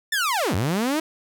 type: linear two-way sweep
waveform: sawtooth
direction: down then up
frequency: 1811 to 82.41 to 325.8 Hz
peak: -17 dBFS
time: 0.12-1 s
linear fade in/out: 5 ms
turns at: 0.55 s
effects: none